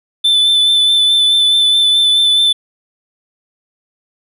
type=tone with vibrato; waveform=triangle; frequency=3520 Hz; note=A7; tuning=in tune; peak=-7 dBFS; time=0.24-2.53 s; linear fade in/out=10 ms; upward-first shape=sine; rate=4.7 Hz; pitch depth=19 cents each way; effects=none